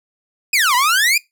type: exponential two-way sweep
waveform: sawtooth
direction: down then up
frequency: 2584 to 950 to 2480 Hz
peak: -9 dBFS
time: 0.53-1.18 s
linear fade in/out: 5 ms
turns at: 0.75 s
effects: noise-tail reverb RT60 0.2 s tail -23 dB re dry